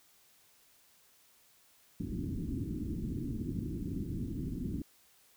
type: low-pass noise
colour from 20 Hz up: white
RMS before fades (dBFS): -37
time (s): 2-4.82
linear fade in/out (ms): 2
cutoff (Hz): 320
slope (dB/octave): 48
effects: white hiss -65 dBFS RMS until 5.36 s